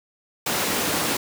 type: high-pass noise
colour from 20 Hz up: pink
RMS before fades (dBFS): -24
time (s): 0.46-1.17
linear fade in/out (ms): 5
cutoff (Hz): 190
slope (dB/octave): 12
effects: none